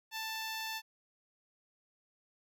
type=tone; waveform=10% pulse; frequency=884 Hz; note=A5; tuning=8 cents sharp; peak=-29 dBFS; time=0.11-0.82 s; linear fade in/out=50 ms; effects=none